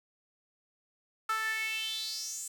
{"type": "tone with high-pass filter sweep", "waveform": "sawtooth", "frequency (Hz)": 440, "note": "A4", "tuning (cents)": 0, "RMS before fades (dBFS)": -35, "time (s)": [1.29, 2.48], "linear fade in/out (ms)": 5, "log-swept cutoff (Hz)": [1300, 8000], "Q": 6, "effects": []}